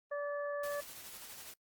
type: harmonic tone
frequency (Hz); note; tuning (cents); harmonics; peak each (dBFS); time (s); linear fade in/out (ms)
578; D5; -28; 1 / 2 / 3; -36 / -44 / -45; 0.11-0.81; 10
type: noise with tremolo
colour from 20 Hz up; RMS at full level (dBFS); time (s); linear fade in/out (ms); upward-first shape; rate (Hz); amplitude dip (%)
white; -48; 0.63-1.54; 5; sine; 12; 35
effects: noise-tail reverb RT60 0.1 s tail -25 dB re dry + Opus 32 kbps